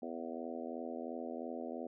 harmonic tone with a mistuned harmonic, 82.9 Hz, E2, 10 cents sharp, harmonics 3 / 4 / 5 / 6 / 7 / 8 / 9, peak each -44 / -47 / -48 / -48 / -48 / -49 / -51 dBFS, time 0.02-1.87 s, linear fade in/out 5 ms, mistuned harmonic 9, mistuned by -22 cents, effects none

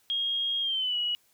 sine tone with pitch glide, 3257 to 2918 Hz, G#7 to F#7, -34 to -25 cents, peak -26 dBFS, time 0.1-1.15 s, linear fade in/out 0 ms, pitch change -191 cents, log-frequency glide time 0.61-0.97 s, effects white hiss -66 dBFS RMS until 1.33 s

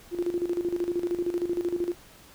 sine tone with tremolo, 349.2 Hz, F4, in tune, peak -23 dBFS, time 0.11-1.95 s, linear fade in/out 50 ms, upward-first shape square, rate 13 Hz, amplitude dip 70%, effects pink hiss -52 dBFS RMS until 2.34 s

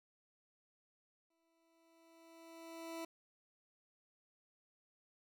20% pulse tone with exponential growth, 329.8 Hz, E4, 1 cent sharp, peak -37 dBFS, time 1.3-3.05 s, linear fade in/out 5 ms, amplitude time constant 380 ms, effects none

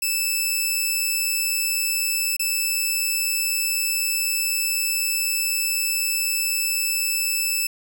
10% pulse tone with dropouts, 2632 Hz, E7, 3 cents flat, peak -12 dBFS, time 0.02-7.67 s, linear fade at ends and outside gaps 5 ms, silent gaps 2.367-2.394 s, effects none

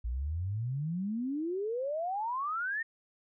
sine exponential sweep, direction up, 55.5 to 1864.7 Hz, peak -31 dBFS, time 0.04-2.83 s, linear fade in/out 10 ms, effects none

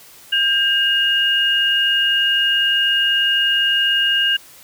sine tone pair together, 1599 / 2849 Hz, G6 / F7, +34 / +34 cents, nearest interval minor seventh, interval 1000 cents, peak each -19 / -15 dBFS, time 0.32-4.37 s, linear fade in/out 10 ms, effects white hiss -44 dBFS RMS until 4.63 s

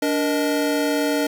square tone cluster, 289.8 / 470.3 / 621 Hz, D4 / A#4 / D#5, -23 / +15 / -3 cents, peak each -22 / -26 / -26 dBFS, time 0.02-1.27 s, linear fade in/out 5 ms, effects none

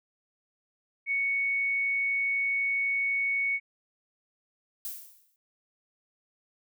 sine tone, 2222 Hz, C#7, 4 cents sharp, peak -25 dBFS, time 1.06-3.6 s, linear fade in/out 50 ms
violet noise with exponential decay, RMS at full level -34 dBFS, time 4.85-5.36 s, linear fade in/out 1 ms, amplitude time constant 110 ms
effects none

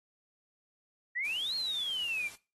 sine exponential two-way sweep, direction up then down, 1864.7 to 4305 to 2320 Hz, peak -31 dBFS, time 1.15-2.29 s, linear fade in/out 20 ms, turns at 1.55 s
white noise, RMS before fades -50 dBFS, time 1.24-2.36 s, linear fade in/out 10 ms
effects noise-tail reverb RT60 0.3 s tail -19 dB re dry + AAC 32 kbps

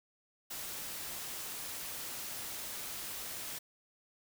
white noise, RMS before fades -42 dBFS, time 0.5-3.59 s, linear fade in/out 10 ms, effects none

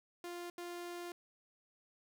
sawtooth tone bursts at uneven times, 349.2 Hz, F4, in tune, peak -39 dBFS, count 2, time 0.24-0.5 / 0.58-1.12 s, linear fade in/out 2 ms, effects none

